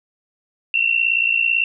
sine tone pair together, 2691 / 2749 Hz, E7 / F7, +35 / -28 cents, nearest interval unison, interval 37 cents, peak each -18 dBFS, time 0.74-1.64 s, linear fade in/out 2 ms, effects none

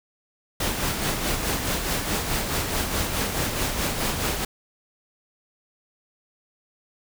pink noise with tremolo, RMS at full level -24 dBFS, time 0.6-4.45 s, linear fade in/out 5 ms, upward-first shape sine, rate 4.7 Hz, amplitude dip 45%, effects none

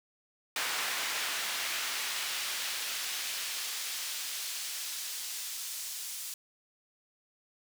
brown noise with high-pass filter sweep, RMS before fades -36 dBFS, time 0.56-6.34 s, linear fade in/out 2 ms, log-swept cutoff 1700 to 6600 Hz, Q 0.7, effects none

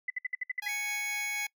sine tone bursts, 2006 Hz, B6, 26 cents sharp, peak -29 dBFS, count 8, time 0.08-0.683 s, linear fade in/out 5 ms, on 22 ms, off 61 ms
10% pulse tone with tremolo, 830.6 Hz, G#5, in tune, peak -29 dBFS, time 0.62-1.47 s, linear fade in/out 5 ms, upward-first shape sine, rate 4.1 Hz, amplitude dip 30%
square tone, 2217 Hz, C#7, in tune, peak -33 dBFS, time 0.68-1.47 s, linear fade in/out 10 ms
effects noise-tail reverb RT60 0.1 s tail -24 dB re dry

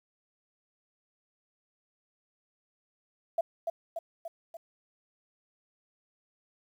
sine tone with echo, 668 Hz, E5, 23 cents sharp, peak -24 dBFS, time 3.38-3.41 s, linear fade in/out 5 ms, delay 290 ms, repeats 4, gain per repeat -4 dB, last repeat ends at 4.57 s, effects 10-bit

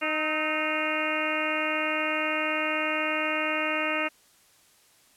harmonic tone with a mistuned harmonic, 308 Hz, D#4, 17 cents flat, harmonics 1 / 2 / 3 / 4 / 5 / 6 / 7 / 8 / 9, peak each -34 / -32 / -38 / -33 / -36 / -36 / -33 / -33 / -33 dBFS, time 0.01-4.09 s, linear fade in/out 20 ms, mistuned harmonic 4, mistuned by +51 cents, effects white hiss -60 dBFS RMS until 5.16 s + low-pass 12000 Hz 12 dB/octave

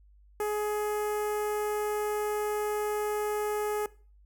sawtooth tone with notch filter, 420 Hz, G#4, 19 cents sharp, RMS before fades -30 dBFS, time 0.4-3.86 s, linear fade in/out 2 ms, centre 3900 Hz, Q 0.51, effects noise-tail reverb RT60 0.4 s tail -20 dB re dry + added 50 Hz sine -55 dBFS peak until 4.25 s

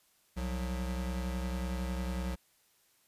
square tone pair together, 63.78 / 180.4 Hz, C2 / F#3, -44 / -44 cents, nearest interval octave + tritone, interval 1800 cents, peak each -35 / -39 dBFS, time 0.36-2.36 s, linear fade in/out 20 ms, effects white hiss -69 dBFS RMS until 3.07 s + resampled to 32000 Hz

